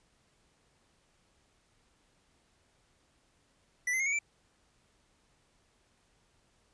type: tone with pitch steps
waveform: square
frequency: 1975.5 / 2059 / 2147 / 2238 / 2333 Hz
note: B6 / C7 / C7 / C#7 / D7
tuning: 0 / -28 / +44 / +16 / -12 cents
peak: -29 dBFS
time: 3.87-4.19 s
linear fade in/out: 5 ms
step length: 64 ms
effects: pink hiss -70 dBFS RMS until 6.73 s + resampled to 22050 Hz